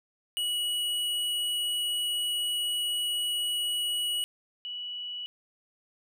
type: tone pair in turn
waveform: square / sine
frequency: 2924 / 2944 Hz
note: F#7 / F#7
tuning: -21 / -9 cents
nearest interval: unison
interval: 12 cents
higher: second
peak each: -28 / -34 dBFS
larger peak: first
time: 0.37-4.24 / 4.65-5.26 s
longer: first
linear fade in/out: 0 ms
effects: none